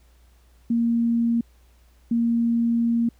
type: tone pair in turn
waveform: sine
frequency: 233.1 / 233.1 Hz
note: A#3 / A#3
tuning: 0 / 0 cents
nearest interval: unison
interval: 0 cents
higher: neither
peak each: -18 / -18 dBFS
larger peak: neither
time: 0.7-1.41 / 2.11-3.09 s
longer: second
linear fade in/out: 5 ms
effects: added 60 Hz sine -53 dBFS peak until 3.19 s + pink hiss -63 dBFS RMS until 3.19 s